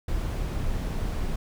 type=noise; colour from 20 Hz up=brown; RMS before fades=-28 dBFS; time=0.08-1.36 s; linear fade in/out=5 ms; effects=none